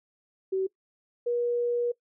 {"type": "tone pair in turn", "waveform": "sine", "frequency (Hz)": [381, 480], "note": ["G4", "B4"], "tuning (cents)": [-49, -49], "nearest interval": "major third", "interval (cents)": 400, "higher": "second", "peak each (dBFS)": -24, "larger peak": "neither", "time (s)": [[0.52, 0.67], [1.26, 1.92]], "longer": "second", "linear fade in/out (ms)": 10, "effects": ["noise-tail reverb RT60 0.1 s tail -21 dB re dry"]}